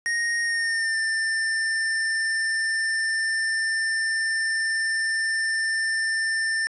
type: tone with pitch glide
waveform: square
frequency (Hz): 1864.7 to 1789.8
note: A#6 to A6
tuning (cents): 0 to +29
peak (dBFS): -23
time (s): 0.06-6.67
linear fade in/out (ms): 0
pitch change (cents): -71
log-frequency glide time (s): 0.42-0.97
effects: resampled to 24000 Hz + 9-bit